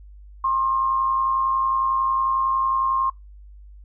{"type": "tone with amplitude modulation", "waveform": "sine", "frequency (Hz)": 1066, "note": "C6", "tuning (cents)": 32, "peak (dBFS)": -16, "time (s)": [0.44, 3.1], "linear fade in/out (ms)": 5, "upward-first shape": "sine", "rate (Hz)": 111, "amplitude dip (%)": 45, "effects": ["noise-tail reverb RT60 0.2 s tail -25 dB re dry", "added 50 Hz sine -41 dBFS peak until 3.84 s"]}